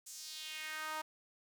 sawtooth tone with high-pass filter sweep, 311.1 Hz, D#4, in tune, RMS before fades -44 dBFS, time 0.06-1.02 s, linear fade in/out 10 ms, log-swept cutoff 7500 to 900 Hz, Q 2.2, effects none

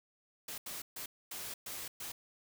white noise bursts at uneven times, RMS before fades -43 dBFS, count 6, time 0.48-0.58 / 0.66-0.82 / 0.96-1.06 / 1.31-1.54 / 1.66-1.88 / 2-2.12 s, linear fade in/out 5 ms, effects none

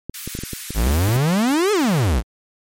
clicks, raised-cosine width 3 ms, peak -15 dBFS, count 12, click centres 0.096 / 0.276 / 0.351 / 0.389 / 0.436 / 0.533 / 0.706 / 0.779 / 0.871 / 0.909 / 1.088 / 1.162 s
white high-pass noise, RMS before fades -32 dBFS, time 0.14-1.17 s, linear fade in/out 5 ms, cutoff 1400 Hz, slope 24 dB/octave
45% pulse exponential two-way sweep, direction up then down, 48.69 to 440 to 48.69 Hz, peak -15 dBFS, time 0.74-2.23 s, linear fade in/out 50 ms, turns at 1.72 s
effects MP3 64 kbps

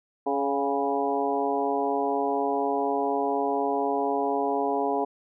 harmonic tone with a mistuned harmonic, 140 Hz, C#3, 18 cents sharp, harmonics 2 / 3 / 4 / 5 / 6 / 7, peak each -31 / -28 / -34 / -29 / -30 / -33 dBFS, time 0.26-5.05 s, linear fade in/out 10 ms, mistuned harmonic 6, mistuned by -33 cents, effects none

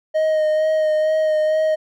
triangle tone with vibrato, 622.3 Hz, D#5, in tune, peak -13 dBFS, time 0.14-1.76 s, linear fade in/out 20 ms, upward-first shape sine, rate 2.2 Hz, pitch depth 18 cents each way, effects none

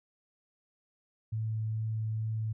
sine tone with vibrato, 110 Hz, A2, in tune, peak -30 dBFS, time 1.32-2.53 s, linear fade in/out 10 ms, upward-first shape triangle, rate 2.3 Hz, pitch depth 8 cents each way, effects none

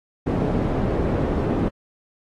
white low-pass noise, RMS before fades -22 dBFS, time 0.26-1.69 s, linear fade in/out 10 ms, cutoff 360 Hz, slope 12 dB/octave, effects AAC 32 kbps

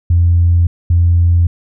sine tone pair in turn, 86 / 86 Hz, F2 / F2, -26 / -26 cents, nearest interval unison, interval 0 cents, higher neither, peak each -6 dBFS, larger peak neither, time 0.1-0.67 / 0.9-1.47 s, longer neither, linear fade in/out 5 ms, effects tanh soft clip ceiling -2 dBFS

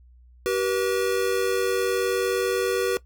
square tone pair together, 382.9 / 482.4 Hz, G4 / B4, -41 / -41 cents, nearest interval major third, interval 400 cents, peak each -25 dBFS, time 0.46-2.97 s, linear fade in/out 0 ms, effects noise-tail reverb RT60 0.1 s tail -18 dB re dry + added 61 Hz sine -49 dBFS peak until 3.05 s

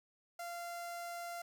sawtooth tone with notch filter, 691 Hz, F5, 19 cents flat, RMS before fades -44 dBFS, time 0.39-1.42 s, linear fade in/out 5 ms, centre 3200 Hz, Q 1.8, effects 11-bit

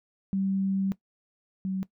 sine tone pair in turn, 193.5 / 189.85 Hz, G3 / F#3, -22 / +45 cents, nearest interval unison, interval 33 cents, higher first, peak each -24 / -27 dBFS, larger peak first, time 0.33-0.92 / 1.65-1.83 s, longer first, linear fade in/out 0 ms, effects noise-tail reverb RT60 0.1 s tail -18 dB re dry

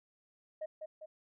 sine tone with echo, 622.3 Hz, D#5, in tune, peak -35 dBFS, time 0.61-0.66 s, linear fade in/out 10 ms, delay 200 ms, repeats 2, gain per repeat -5 dB, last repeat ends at 1.06 s, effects tanh soft clip ceiling -34 dBFS

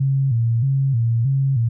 sine tone with vibrato, 125.4 Hz, B2, 27 cents sharp, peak -15 dBFS, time 0-1.69 s, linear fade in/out 10 ms, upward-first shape square, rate 1.6 Hz, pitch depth 140 cents each way, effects none

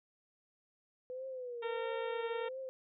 sine tone with vibrato, 500 Hz, B4, 21 cents sharp, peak -40 dBFS, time 1.1-2.69 s, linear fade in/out 0 ms, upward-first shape triangle, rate 1.5 Hz, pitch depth 110 cents each way
harmonic tone, 458 Hz, A#4, 31 cents flat, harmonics 1 / 2 / 3 / 4 / 5 / 6 / 7 / 8, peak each -38 / -44 / -48 / -50 / -52 / -54 / -55 / -56 dBFS, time 1.62-2.49 s, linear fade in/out 10 ms
effects none

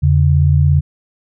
sine tone pair together, 84.4 / 141.83 Hz, E2 / C#3, +41 / +40 cents, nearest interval major sixth, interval 899 cents, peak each -11 dBFS, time 0.02-0.81 s, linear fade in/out 20 ms, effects none

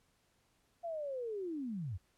sine linear sweep, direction down, 695 to 77.78 Hz, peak -37 dBFS, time 0.83-1.98 s, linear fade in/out 20 ms, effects pink hiss -74 dBFS RMS until 2.17 s + low-pass 12000 Hz 12 dB/octave

